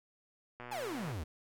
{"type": "click train", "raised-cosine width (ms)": 0.5, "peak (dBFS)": -31, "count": 64, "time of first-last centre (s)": [0.6, 1.116], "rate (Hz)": 122}
{"type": "exponential sweep", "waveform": "45% pulse", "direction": "down", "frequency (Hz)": [907, 69.3], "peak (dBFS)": -37, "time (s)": [0.71, 1.24], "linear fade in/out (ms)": 10}
{"effects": []}